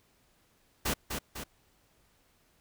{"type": "noise with echo", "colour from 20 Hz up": "pink", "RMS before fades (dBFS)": -30, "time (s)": [0.85, 0.94], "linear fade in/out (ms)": 10, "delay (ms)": 250, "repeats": 2, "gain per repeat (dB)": -5, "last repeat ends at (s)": 1.44, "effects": ["pink hiss -68 dBFS RMS until 2.6 s"]}